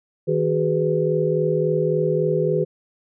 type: tone cluster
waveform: sine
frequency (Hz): 158.2 / 376.2 / 419.8 / 500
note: D#3 / F#4 / G#4 / B4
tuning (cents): +29 / +29 / +19 / +21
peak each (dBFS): -23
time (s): 0.27-2.65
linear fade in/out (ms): 20
effects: none